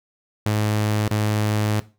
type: tone with dropouts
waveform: sawtooth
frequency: 106.2 Hz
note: G#2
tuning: 39 cents sharp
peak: -15 dBFS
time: 0.46-1.8 s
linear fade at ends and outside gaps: 0 ms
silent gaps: 1.078-1.112 s
effects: noise-tail reverb RT60 0.3 s tail -17 dB re dry